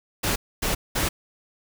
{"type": "noise bursts at uneven times", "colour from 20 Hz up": "pink", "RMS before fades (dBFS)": -24, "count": 3, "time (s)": [[0.23, 0.36], [0.62, 0.75], [0.95, 1.09]], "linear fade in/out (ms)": 10, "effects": []}